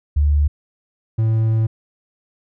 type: tone pair in turn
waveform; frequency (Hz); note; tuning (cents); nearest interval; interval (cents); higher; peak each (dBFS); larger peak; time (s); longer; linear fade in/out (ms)
sine / triangle; 73.2 / 111.35; D2 / A2; -5 / +21; perfect fifth; 726; second; -12; neither; 0.16-0.48 / 1.18-1.67; second; 10
effects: none